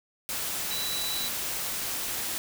sine tone in noise, 3951 Hz, B7, in tune, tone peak -32 dBFS, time 0.71-1.28 s, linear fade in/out 0 ms, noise white, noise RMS -32 dBFS, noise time 0.29-2.38 s, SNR -3 dB, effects none

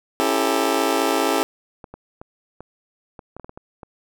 20% pulse chord, A dominant seventh, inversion first, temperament just, 275 / 330 / 396 / 440 Hz, C#4 / E4 / G4 / A4, -14 / +2 / +18 / 0 cents, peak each -19 dBFS, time 0.2-1.43 s, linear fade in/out 0 ms
clicks, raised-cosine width 1 ms, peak -23 dBFS, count 11, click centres 1.842 / 1.94 / 2.215 / 2.606 / 3.192 / 3.366 / 3.397 / 3.445 / 3.494 / 3.575 / 3.832 s
effects none

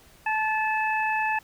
harmonic tone, 869 Hz, A5, 22 cents flat, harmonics 1 / 2 / 3, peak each -25 / -28 / -30 dBFS, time 0.26-1.39 s, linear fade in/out 5 ms, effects pink hiss -55 dBFS RMS until 1.43 s

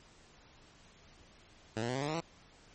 10% pulse tone with pitch steps, 110 / 117.9 / 126.36 / 135.43 / 145.15 / 155.56 / 166.73 Hz, A2 / A#2 / B2 / C#3 / D3 / D#3 / E3, 0 / +20 / +40 / -40 / -20 / 0 / +20 cents, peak -25 dBFS, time 1.76-2.208 s, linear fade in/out 10 ms, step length 64 ms, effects pink hiss -60 dBFS RMS until 2.74 s + MP3 32 kbps

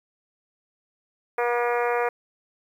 harmonic tone, 240.2 Hz, B3, 48 cents flat, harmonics 2 / 3 / 4 / 5 / 6 / 7 / 8 / 9 / 10, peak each -24 / -28 / -30 / -32 / -34 / -35 / -36 / -37 / -38 dBFS, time 1.38-2.09 s, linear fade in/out 5 ms, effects 9-bit

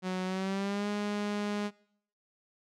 sawtooth tone with pitch glide, 185 to 206.5 Hz, F#3 to G#3, 0 to -10 cents, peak -27 dBFS, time 0.02-1.71 s, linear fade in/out 50 ms, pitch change +190 cents, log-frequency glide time 0.25-0.88 s, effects noise-tail reverb RT60 0.7 s tail -23 dB re dry + low-pass 6000 Hz 12 dB/octave

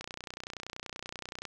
click train, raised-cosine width 0.2 ms, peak -22 dBFS, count 45, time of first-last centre 0.01-1.453 s, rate 30.5 Hz, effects none

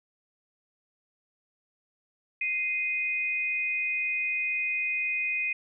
sine tone pair together, 2093 / 2489 Hz, C7 / D#7, 0 / 0 cents, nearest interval minor third, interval 300 cents, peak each -33 / -27 dBFS, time 2.41-5.53 s, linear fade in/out 5 ms, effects none

